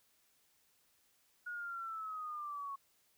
sine linear sweep, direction down, 1453 to 1100 Hz, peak -40 dBFS, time 1.46-2.76 s, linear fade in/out 10 ms, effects white hiss -73 dBFS RMS until 3.17 s

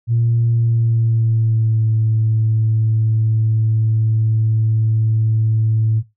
sine tone with pitch glide, 116.54 to 110.51 Hz, A#2 to A2, 0 to +8 cents, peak -12 dBFS, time 0.07-6.03 s, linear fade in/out 50 ms, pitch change -92 cents, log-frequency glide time 0.48-1.87 s, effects noise-tail reverb RT60 0.2 s tail -17 dB re dry + tanh soft clip ceiling -8 dBFS

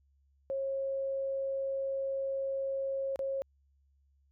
sine tone with dropouts, 542 Hz, C#5, 39 cents flat, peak -31 dBFS, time 0.5-3.42 s, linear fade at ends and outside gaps 0 ms, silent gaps 3.159-3.192 s, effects added 69 Hz sine -66 dBFS peak until 4.31 s

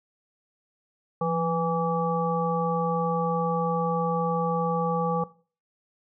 harmonic tone with a mistuned harmonic, 164.81 Hz, E3, in tune, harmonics 1 / 3 / 5 / 7, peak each -28 / -27 / -30 / -30 dBFS, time 1.21-5.24 s, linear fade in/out 5 ms, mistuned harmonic 1, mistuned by +66 cents, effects noise-tail reverb RT60 0.4 s tail -19 dB re dry

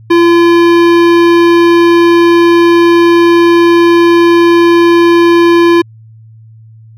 sine tone with hard clipping, 341.2 Hz, F4, 40 cents flat, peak -5 dBFS, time 0.1-5.82 s, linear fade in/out 10 ms, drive 17 dB, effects added 111 Hz sine -33 dBFS peak until 6.97 s

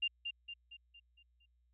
sine tone with echo, 2794 Hz, F7, in tune, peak -31 dBFS, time 0.02-0.08 s, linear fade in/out 10 ms, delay 230 ms, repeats 6, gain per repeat -6 dB, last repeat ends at 1.46 s, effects added 60 Hz sine -70 dBFS peak until 1.73 s

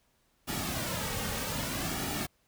pink noise with flanger, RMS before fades -34 dBFS, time 0.47-2.27 s, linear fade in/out 20 ms, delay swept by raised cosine 1.9 to 3 ms, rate 0.63 Hz, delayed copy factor -0.6, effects pink hiss -71 dBFS RMS until 2.47 s

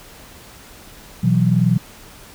sine chord, B suspended fourth, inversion none, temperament equal, 123.47 / 164.81 / 185 Hz, B2 / E3 / F#3, 0 / 0 / 0 cents, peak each -17 dBFS, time 1.23-1.78 s, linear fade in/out 10 ms, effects pink hiss -42 dBFS RMS until 2.34 s

